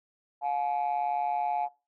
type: ring-modulated tone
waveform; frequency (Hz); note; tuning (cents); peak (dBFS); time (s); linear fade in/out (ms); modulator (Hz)
triangle; 69.3; C#2; 0; -20; 0.41-1.69; 50; 783
effects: noise-tail reverb RT60 0.3 s tail -23 dB re dry + tanh soft clip ceiling -22 dBFS